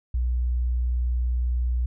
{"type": "tone", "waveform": "sine", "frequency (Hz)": 61, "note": "B1", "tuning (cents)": -21, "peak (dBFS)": -21, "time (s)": [0.14, 1.86], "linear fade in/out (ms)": 5, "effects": []}